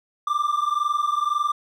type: tone pair together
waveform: triangle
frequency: 1176 / 1197.9 Hz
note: D6 / D6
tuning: +2 / +34 cents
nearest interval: unison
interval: 32 cents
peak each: -21 / -22 dBFS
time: 0.27-1.52 s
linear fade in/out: 5 ms
effects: none